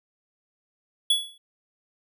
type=tone with exponential decay; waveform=square; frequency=3386 Hz; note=G#7; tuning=33 cents sharp; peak=-16 dBFS; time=1.1-1.38 s; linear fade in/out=5 ms; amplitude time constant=59 ms; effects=none